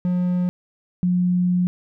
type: tone pair in turn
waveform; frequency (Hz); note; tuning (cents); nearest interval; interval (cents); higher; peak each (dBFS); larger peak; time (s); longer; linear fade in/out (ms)
triangle / sine; 179.2 / 179.2; F3 / F3; +45 / +45; unison; 0; neither; -16; neither; 0.05-0.49 / 1.03-1.67; second; 0
effects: none